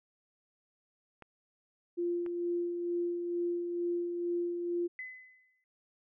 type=clicks; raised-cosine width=0.5 ms; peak=-34 dBFS; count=2; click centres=1.223 / 2.263 s
type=tone with tremolo; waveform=sine; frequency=347.4 Hz; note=F4; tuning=9 cents flat; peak=-29 dBFS; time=1.97-4.88 s; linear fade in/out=20 ms; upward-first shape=sine; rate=2.2 Hz; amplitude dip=40%
type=tone with exponential decay; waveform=sine; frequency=2022 Hz; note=B6; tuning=40 cents sharp; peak=-37 dBFS; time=4.99-5.64 s; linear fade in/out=1 ms; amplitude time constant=140 ms
effects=none